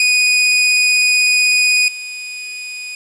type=tone with level steps; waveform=sawtooth; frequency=2479 Hz; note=D#7; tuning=7 cents flat; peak=-7 / -22 dBFS; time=0-2.95 s; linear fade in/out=2 ms; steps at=1.88 s; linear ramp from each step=2 ms; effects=resampled to 22050 Hz + 7-bit